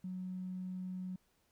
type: tone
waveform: triangle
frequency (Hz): 184.3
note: F#3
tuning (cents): -7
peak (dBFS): -35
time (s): 0.04-1.16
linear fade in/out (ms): 5
effects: tanh soft clip ceiling -37 dBFS + pink hiss -75 dBFS RMS until 1.51 s